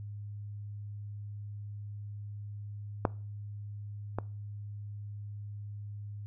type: clicks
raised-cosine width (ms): 1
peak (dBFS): -11 / -18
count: 2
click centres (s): 3.052 / 4.186
effects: noise-tail reverb RT60 0.4 s tail -22 dB re dry + added 103 Hz sine -39 dBFS peak until 6.26 s